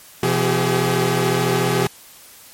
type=tone cluster; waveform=sawtooth; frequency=127.1 / 171.7 / 385.1 / 419 Hz; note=C3 / F3 / G4 / G#4; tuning=-50 / -29 / -31 / +15 cents; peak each=-18 dBFS; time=0.23-1.87 s; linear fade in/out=2 ms; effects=white hiss -44 dBFS RMS until 2.53 s + MP3 64 kbps